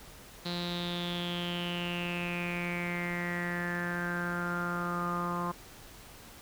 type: tone with low-pass filter sweep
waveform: sawtooth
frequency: 174.61 Hz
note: F3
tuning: in tune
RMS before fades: -34 dBFS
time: 0.45-5.52 s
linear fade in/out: 10 ms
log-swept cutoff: 4100 to 1100 Hz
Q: 9
effects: pink hiss -51 dBFS RMS until 6.41 s